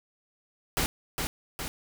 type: noise with echo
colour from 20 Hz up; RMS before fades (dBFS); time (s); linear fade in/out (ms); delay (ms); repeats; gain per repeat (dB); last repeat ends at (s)
pink; -27; 0.77-0.86; 0; 410; 2; -4; 1.68
effects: none